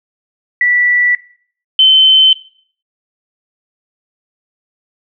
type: tone pair in turn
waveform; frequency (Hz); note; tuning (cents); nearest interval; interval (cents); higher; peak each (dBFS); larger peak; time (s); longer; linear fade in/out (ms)
sine; 1960 / 3072; B6 / G7; -14 / -36; minor sixth; 778; second; -8 / -4; second; 0.61-1.15 / 1.79-2.33; neither; 2
effects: noise-tail reverb RT60 0.5 s tail -17 dB re dry